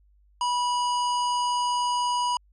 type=harmonic tone with a mistuned harmonic; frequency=977 Hz; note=B5; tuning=19 cents flat; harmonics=1 / 3 / 5 / 7 / 9; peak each=-23 / -33 / -37 / -40 / -42 dBFS; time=0.41-2.37 s; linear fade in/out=2 ms; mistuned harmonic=7; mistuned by=-60 cents; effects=added 50 Hz sine -57 dBFS peak until 2.52 s